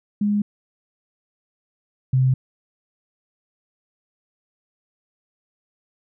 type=tone pair in turn; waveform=sine; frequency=206.4 / 130.02 Hz; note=G#3 / C3; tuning=-10 / -11 cents; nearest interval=minor sixth; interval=801 cents; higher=first; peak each=-17 / -14 dBFS; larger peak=second; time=0.21-0.42 / 2.13-2.34 s; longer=neither; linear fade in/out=5 ms; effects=none